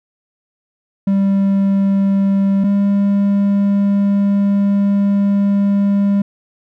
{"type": "tone pair in turn", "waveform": "triangle", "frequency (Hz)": [196.4, 200.3], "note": ["G3", "G3"], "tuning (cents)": [4, 38], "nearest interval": "unison", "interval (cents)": 34, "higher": "second", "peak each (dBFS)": -9, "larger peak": "neither", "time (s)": [[1.07, 2.64], [2.64, 6.22]], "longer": "second", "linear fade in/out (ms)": 5, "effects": []}